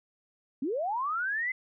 sine linear sweep, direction up, 240.3 to 2070 Hz, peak -28 dBFS, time 0.62-1.52 s, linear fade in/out 5 ms, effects none

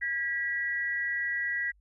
sine tone pair together, 1633 / 1942 Hz, G#6 / B6, -30 / -30 cents, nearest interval minor third, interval 300 cents, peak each -34 / -29 dBFS, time 0.01-1.72 s, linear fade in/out 20 ms, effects added 50 Hz sine -60 dBFS peak until 1.8 s

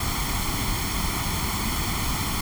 pink noise with comb filter, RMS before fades -26 dBFS, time 0-2.41 s, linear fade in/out 5 ms, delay 0.92 ms, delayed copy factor +0.7, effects none

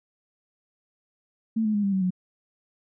sine tone with pitch steps, 222.7 / 214.1 / 205.9 / 197.95 / 190.32 / 182.99 Hz, A3 / A3 / G#3 / G3 / F#3 / F#3, +21 / -47 / -15 / +17 / +49 / -19 cents, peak -21 dBFS, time 1.56-2.106 s, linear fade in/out 10 ms, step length 91 ms, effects none

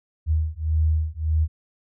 sine beating tone pair, 77.78 / 79.48 Hz, D#2 / D#2, 0 / +37 cents, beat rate 1.7 Hz, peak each -22 / -22 dBFS, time 0.26-1.48 s, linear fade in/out 50 ms, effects none

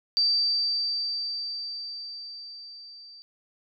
sine tone with level ramp, 4654 Hz, D8, 17 cents flat, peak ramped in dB -19 to -45 dBFS, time 0.17-3.22 s, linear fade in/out 0 ms, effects none

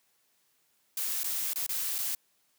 blue noise with dropouts, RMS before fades -32 dBFS, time 0.97-2.15 s, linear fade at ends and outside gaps 2 ms, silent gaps 1.233-1.243 / 1.534-1.558 / 1.665-1.692 / 1.983-1.987 s, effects white hiss -71 dBFS RMS until 2.58 s + high-pass 100 Hz 12 dB/octave

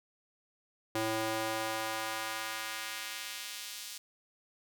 square tone with high-pass filter sweep, 110.6 Hz, A2, 9 cents sharp, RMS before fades -37 dBFS, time 0.95-3.98 s, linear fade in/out 5 ms, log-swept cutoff 330 to 4500 Hz, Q 0.84, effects none

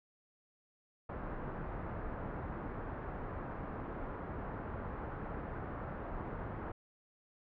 pink low-pass noise, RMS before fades -42 dBFS, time 1.09-6.72 s, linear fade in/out 5 ms, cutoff 1500 Hz, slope 24 dB/octave, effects none

